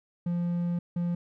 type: tone pair in turn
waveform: triangle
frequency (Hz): 173.6 / 173.6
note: F3 / F3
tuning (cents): -10 / -10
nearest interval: unison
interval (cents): 0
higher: neither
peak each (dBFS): -24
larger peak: neither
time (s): 0.26-0.79 / 0.96-1.15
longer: first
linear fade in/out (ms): 5
effects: none